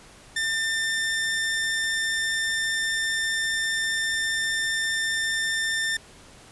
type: tone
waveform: sawtooth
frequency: 1795 Hz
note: A6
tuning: 34 cents sharp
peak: -20 dBFS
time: 0.36-5.97 s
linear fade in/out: 5 ms
effects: pink hiss -49 dBFS RMS until 6.51 s + resampled to 24000 Hz